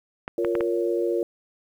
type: clicks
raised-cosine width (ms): 0.5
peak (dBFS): -15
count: 4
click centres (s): 0.279 / 0.448 / 0.553 / 0.608
type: chord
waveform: sine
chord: Bb minor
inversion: second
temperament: just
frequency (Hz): 349.6 / 466.2 / 559.4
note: F4 / Bb4 / Db5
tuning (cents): +2 / 0 / +16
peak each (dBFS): -24 / -26 / -29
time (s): 0.38-1.23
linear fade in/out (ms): 2
effects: 9-bit